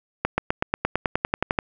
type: accelerating click train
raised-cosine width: 0.5 ms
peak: -5 dBFS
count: 14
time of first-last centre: 0.25-1.588 s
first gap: 130 ms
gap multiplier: 0.96
effects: none